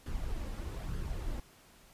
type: noise with flanger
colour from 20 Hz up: brown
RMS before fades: -37 dBFS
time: 0.06-1.4 s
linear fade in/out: 2 ms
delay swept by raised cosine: 0.62 to 3.72 ms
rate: 1.1 Hz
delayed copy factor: +0.5
effects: pink hiss -60 dBFS RMS until 1.93 s + resampled to 32000 Hz